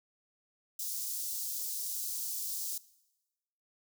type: high-pass noise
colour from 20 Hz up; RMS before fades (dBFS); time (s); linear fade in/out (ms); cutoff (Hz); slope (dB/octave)
white; -37; 0.79-2.78; 5; 4900; 24
effects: noise-tail reverb RT60 1.0 s tail -20 dB re dry